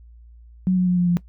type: tone with pitch steps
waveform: sine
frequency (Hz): 185 / 182.24 / 179.53 / 176.85 / 174.21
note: F#3 / F#3 / F3 / F3 / F3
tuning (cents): 0 / -26 / +48 / +22 / -4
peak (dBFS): -15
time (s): 0.67-1.17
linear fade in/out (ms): 0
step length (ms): 100
effects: noise-tail reverb RT60 0.1 s tail -19 dB re dry + added 58 Hz sine -43 dBFS peak until 1.28 s